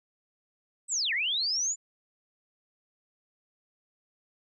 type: linear two-way sweep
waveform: sine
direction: down then up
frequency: 8350 to 1765 to 7160 Hz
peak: -26 dBFS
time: 0.88-1.76 s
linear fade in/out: 50 ms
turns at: 1.13 s
effects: none